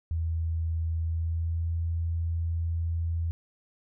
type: tone with pitch glide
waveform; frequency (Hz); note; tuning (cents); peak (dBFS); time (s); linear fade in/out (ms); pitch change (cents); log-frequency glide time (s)
sine; 81.8 to 83.28; E2 to E2; -13 to +18; -26; 0.11-3.31; 0; +31; 1.03-1.7
effects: none